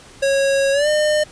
square tone with pitch glide, 549 to 605.6 Hz, C#5 to D#5, -17 to -47 cents, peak -15 dBFS, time 0.22-1.24 s, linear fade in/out 10 ms, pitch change +170 cents, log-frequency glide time 0.72-0.88 s, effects pink hiss -43 dBFS RMS until 1.31 s + resampled to 22050 Hz

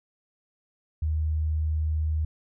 sine tone, 77.78 Hz, D#2, in tune, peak -23 dBFS, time 1.02-2.25 s, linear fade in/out 5 ms, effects none

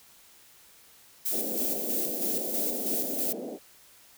violet noise with tremolo, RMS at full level -29 dBFS, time 1.25-3.33 s, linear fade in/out 10 ms, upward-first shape square, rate 3.1 Hz, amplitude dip 40%
pink band-pass noise, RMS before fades -37 dBFS, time 1.3-3.59 s, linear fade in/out 50 ms, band 210 to 680 Hz, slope 48 dB/octave
effects white hiss -56 dBFS RMS until 4.17 s

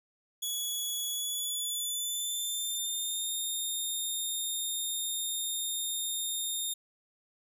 15% pulse tone with pitch glide, 3382 to 3667 Hz, G#7 to A#7, +31 to -29 cents, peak -25 dBFS, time 0.42-6.74 s, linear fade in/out 10 ms, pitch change +140 cents, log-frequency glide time 1.11-3.31 s, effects none

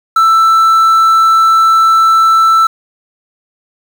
triangle tone with quantisation, 1327 Hz, E6, 11 cents sharp, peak -3 dBFS, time 0.16-2.67 s, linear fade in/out 5 ms, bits 5, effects none

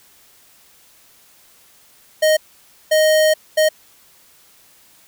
square tone bursts at uneven times, 622.3 Hz, D#5, in tune, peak -12 dBFS, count 3, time 2.22-2.37 / 2.91-3.34 / 3.57-3.69 s, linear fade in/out 10 ms, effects white hiss -51 dBFS RMS until 5.07 s

